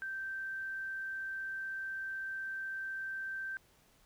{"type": "tone", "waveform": "sine", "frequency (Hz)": 1561, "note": "G6", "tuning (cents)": -8, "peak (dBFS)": -37, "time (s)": [0.02, 3.57], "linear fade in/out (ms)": 0, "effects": ["pink hiss -67 dBFS RMS until 4.05 s"]}